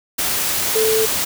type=tone in noise; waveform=sine; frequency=440 Hz; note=A4; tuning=in tune; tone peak=-15 dBFS; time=0.75-1.06 s; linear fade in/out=10 ms; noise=white; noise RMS=-20 dBFS; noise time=0.18-1.25 s; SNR=+2 dB; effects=none